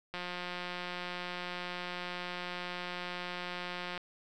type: click train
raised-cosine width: 0.3 ms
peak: -23 dBFS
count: 684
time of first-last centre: 0.14-3.977 s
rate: 178 Hz
effects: none